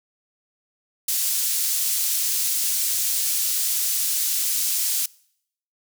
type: high-pass noise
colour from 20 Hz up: pink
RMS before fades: -23 dBFS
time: 1.08-5.06 s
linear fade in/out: 5 ms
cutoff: 6400 Hz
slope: 12 dB/octave
effects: noise-tail reverb RT60 0.7 s tail -24 dB re dry